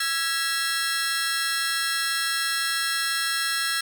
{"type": "tone cluster", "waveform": "30% pulse", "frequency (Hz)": [1336, 1653, 1943, 4204, 5370], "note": ["E6", "G#6", "B6", "C8", "E8"], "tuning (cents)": [23, -9, -29, 7, 31], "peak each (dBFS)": [-29, -25, -29, -27, -28], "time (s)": [0, 3.81], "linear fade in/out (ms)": 5, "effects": []}